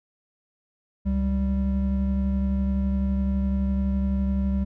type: tone pair together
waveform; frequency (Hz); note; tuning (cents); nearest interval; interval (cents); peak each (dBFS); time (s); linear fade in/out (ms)
triangle; 69.08 / 195.4; C#2 / G3; -5 / -5; octave + tritone; 1800; -22; 1.05-4.65; 20
effects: none